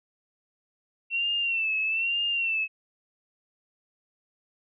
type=tone with vibrato; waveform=sine; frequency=2700 Hz; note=E7; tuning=41 cents sharp; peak=-24 dBFS; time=1.1-2.68 s; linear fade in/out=50 ms; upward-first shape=sine; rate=1.1 Hz; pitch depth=75 cents each way; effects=none